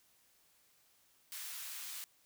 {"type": "high-pass noise", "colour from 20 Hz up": "white", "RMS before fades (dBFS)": -45, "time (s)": [1.32, 2.04], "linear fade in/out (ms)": 0, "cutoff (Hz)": 1300, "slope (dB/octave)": 12, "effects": ["white hiss -70 dBFS RMS until 2.25 s"]}